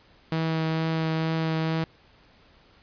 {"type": "tone with vibrato", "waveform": "sawtooth", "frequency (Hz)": 160.9, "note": "E3", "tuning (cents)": -42, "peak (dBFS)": -20, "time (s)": [0.32, 1.84], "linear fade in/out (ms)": 2, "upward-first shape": "triangle", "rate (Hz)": 2.2, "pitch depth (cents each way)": 12, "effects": ["pink hiss -57 dBFS RMS until 2.82 s", "resampled to 11025 Hz"]}